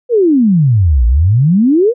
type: exponential two-way sweep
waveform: sine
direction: down then up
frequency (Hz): 507 to 55.2 to 507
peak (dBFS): -6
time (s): 0.09-1.94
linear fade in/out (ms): 50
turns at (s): 1.06
effects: none